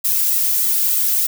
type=noise with flanger; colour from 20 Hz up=violet; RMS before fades=-17 dBFS; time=0.04-1.27 s; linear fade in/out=10 ms; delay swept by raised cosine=1.5 to 2.36 ms; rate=3.3 Hz; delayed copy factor=+0.95; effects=none